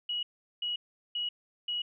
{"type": "tone bursts", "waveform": "sine", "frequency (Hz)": 2912, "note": "F#7", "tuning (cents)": -28, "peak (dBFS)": -30, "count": 4, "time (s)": [0.09, 1.82], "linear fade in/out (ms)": 5, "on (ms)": 140, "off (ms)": 390, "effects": []}